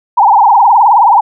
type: tone with vibrato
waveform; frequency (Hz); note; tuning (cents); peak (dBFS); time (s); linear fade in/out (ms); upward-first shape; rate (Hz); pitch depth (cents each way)
sine; 879; A5; -2; -3; 0.17-1.21; 10; triangle; 19; 230
effects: none